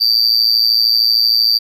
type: tone with amplitude modulation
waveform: triangle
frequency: 4666 Hz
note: D8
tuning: 12 cents flat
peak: -5 dBFS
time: 0-1.59 s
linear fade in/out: 20 ms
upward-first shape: sine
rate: 113 Hz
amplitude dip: 90%
effects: none